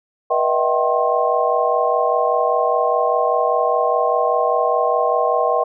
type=tone cluster; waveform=sine; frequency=483.3 / 615 / 660 / 766 / 1066 Hz; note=B4 / D#5 / E5 / G5 / C6; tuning=-38 / -20 / +2 / -40 / +32 cents; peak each=-21 dBFS; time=0.3-5.64 s; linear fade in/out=10 ms; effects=none